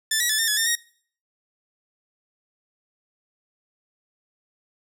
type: tone with pitch steps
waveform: 10% pulse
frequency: 1761 / 1922 / 1735 / 1810 / 1699 / 1809 / 1875 Hz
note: A6 / B6 / A6 / A6 / G#6 / A6 / A#6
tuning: +1 / -48 / -25 / +48 / +39 / +48 / +10 cents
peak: -11 dBFS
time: 0.11-0.754 s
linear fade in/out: 5 ms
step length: 92 ms
effects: noise-tail reverb RT60 0.5 s tail -21 dB re dry